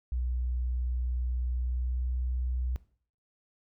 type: tone with pitch glide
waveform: sine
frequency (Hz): 61.6 to 62.39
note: B1 to B1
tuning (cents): -4 to +18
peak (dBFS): -28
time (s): 0.12-2.76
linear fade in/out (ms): 0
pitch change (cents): +22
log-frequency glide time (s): 1.56-2.09
effects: noise-tail reverb RT60 0.5 s tail -18 dB re dry